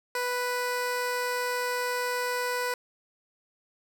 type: tone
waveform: 15% pulse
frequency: 493.9 Hz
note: B4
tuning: in tune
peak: -21 dBFS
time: 0.15-2.74 s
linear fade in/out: 2 ms
effects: none